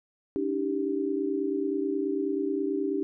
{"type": "tone cluster", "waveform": "sine", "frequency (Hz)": [286, 315.3, 391.9], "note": ["D4", "D#4", "G4"], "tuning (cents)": [-46, 23, 0], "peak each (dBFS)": [-30, -32, -29], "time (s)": [0.36, 3.03], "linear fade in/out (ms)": 0, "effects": []}